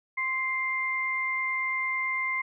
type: tone pair together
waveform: sine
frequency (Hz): 1046.5 / 2097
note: C6 / C7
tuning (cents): 0 / +3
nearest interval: octave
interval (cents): 1203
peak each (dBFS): -33 / -27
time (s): 0.17-2.42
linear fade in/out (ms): 10
effects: none